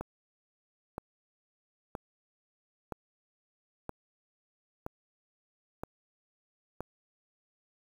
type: click train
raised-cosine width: 1 ms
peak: -22 dBFS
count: 8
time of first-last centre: 0.01-6.806 s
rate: 1.03 Hz
effects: 8-bit